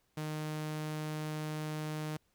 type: tone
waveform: sawtooth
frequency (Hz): 153.8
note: D#3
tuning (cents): -20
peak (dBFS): -32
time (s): 0.17-2.17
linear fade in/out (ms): 5
effects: pink hiss -75 dBFS RMS until 2.34 s